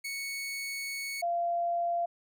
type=tone pair in turn; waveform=sawtooth / sine; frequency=2217 / 689.1 Hz; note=C#7 / F5; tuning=0 / -23 cents; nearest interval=octave + minor sixth; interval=2023 cents; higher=first; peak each=-31 / -27 dBFS; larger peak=second; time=0.04-1.22 / 1.22-2.06 s; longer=first; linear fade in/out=10 ms; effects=none